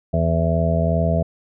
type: harmonic tone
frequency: 82.41 Hz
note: E2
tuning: in tune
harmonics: 1 / 2 / 3 / 5 / 6 / 7 / 8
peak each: -21 / -20 / -29 / -31 / -29 / -29 / -22 dBFS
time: 0.13-1.23 s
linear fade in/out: 10 ms
effects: none